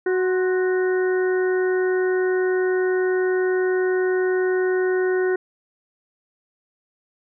harmonic tone with a mistuned harmonic, 370 Hz, F#4, in tune, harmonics 1 / 2 / 3 / 4 / 5, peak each -18 / -34 / -38 / -30 / -33 dBFS, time 0.06-5.36 s, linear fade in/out 5 ms, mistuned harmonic 3, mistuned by -81 cents, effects none

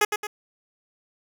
10% pulse tone with echo, 419.1 Hz, G#4, 16 cents sharp, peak -9 dBFS, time 0.01-0.05 s, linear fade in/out 5 ms, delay 110 ms, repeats 2, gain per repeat -6 dB, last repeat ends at 0.27 s, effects none

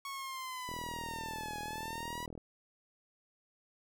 sawtooth linear two-way sweep, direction down then up, 1108.7 to 833 to 982 Hz, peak -36 dBFS, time 0.05-2.26 s, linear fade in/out 2 ms, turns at 1.6 s
click train, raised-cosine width 2 ms, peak -32 dBFS, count 69, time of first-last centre 0.69-2.377 s, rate 40.3 Hz
effects none

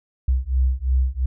sine beating tone pair, 63 / 65.9 Hz, B1 / C2, +35 / +13 cents, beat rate 2.9 Hz, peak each -20 dBFS, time 0.28-1.26 s, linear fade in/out 5 ms, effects none

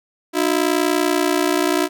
sawtooth ring-modulated tone, 330 Hz, E4, 2 cents sharp, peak -9 dBFS, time 0.33-1.89 s, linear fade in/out 50 ms, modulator 30.3 Hz, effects none

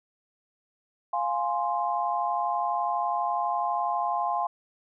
sine chord, F minor, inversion none, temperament equal, 698.5 / 830.6 / 1046.5 Hz, F5 / Ab5 / C6, 0 / 0 / 0 cents, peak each -29 dBFS, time 1.13-4.47 s, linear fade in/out 5 ms, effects none

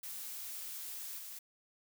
blue noise with level steps, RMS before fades -44 / -47 dBFS, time 0.03-1.39 s, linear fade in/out 5 ms, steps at 1.18 s, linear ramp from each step 10 ms, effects none

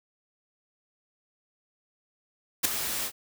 white noise with ADSR envelope, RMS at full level -20 dBFS, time 2.63-3.12 s, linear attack 20 ms, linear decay 7 ms, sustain -11 dB, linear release 70 ms, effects none

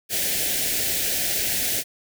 white band-stop noise, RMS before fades -24 dBFS, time 0.09-1.84 s, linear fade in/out 50 ms, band 760 to 1600 Hz, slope 48 dB/octave, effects none

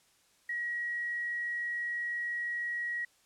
sine tone with quantisation, 1907 Hz, A#6, 39 cents sharp, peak -32 dBFS, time 0.49-3.05 s, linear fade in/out 5 ms, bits 10, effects white hiss -67 dBFS RMS until 3.25 s + low-pass 10000 Hz 12 dB/octave

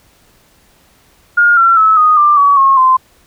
sine tone with pitch steps, 1421 / 1358.4 / 1298.6 / 1241.3 / 1186.7 / 1134.4 / 1084.4 / 1036.6 Hz, F6 / F6 / E6 / D#6 / D6 / C#6 / C#6 / C6, +30 / -48 / -26 / -4 / +18 / +40 / -38 / -16 cents, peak -5 dBFS, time 1.37-2.97 s, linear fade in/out 10 ms, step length 200 ms, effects pink hiss -50 dBFS RMS until 3.26 s

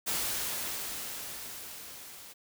white noise with level ramp, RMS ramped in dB -31 to -49 dBFS, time 0.06-2.34 s, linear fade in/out 20 ms, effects none

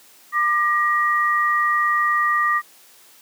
sine tone pair together, 1194.4 / 1896 Hz, D6 / A#6, +29 / +29 cents, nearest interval minor sixth, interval 800 cents, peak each -18 / -20 dBFS, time 0.32-2.62 s, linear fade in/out 50 ms, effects white hiss -50 dBFS RMS until 3.21 s + high-pass 200 Hz 12 dB/octave

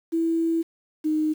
sine tone pair in turn, 329.6 / 309 Hz, E4 / D#4, 0 / -12 cents, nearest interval minor second, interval 112 cents, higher first, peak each -20 dBFS, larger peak neither, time 0.12-0.63 / 1.04-1.34 s, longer first, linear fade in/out 20 ms, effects 8-bit

